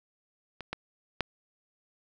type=clicks; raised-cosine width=0.3 ms; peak=-23 / -17 / -11 dBFS; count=3; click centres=0.607 / 0.73 / 1.207 s; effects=none